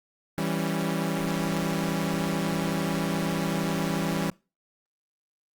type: chord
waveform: sawtooth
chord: C# diminished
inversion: first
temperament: equal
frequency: 164.81 / 196 / 277.2 Hz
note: E3 / G3 / C#4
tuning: 0 / 0 / 0 cents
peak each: -25 / -26 / -28 dBFS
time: 0.38-4.3 s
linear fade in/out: 0 ms
effects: noise-tail reverb RT60 0.3 s tail -23 dB re dry + Opus 24 kbps